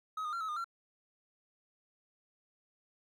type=tone with pitch steps; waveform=triangle; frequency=1271 / 1224 / 1371 / 1288 / 1216 / 1364 Hz; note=D#6 / D#6 / F6 / E6 / D#6 / F6; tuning=+36 / -29 / -32 / -41 / -40 / -41 cents; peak=-33 dBFS; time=0.17-0.644 s; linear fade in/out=5 ms; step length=79 ms; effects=none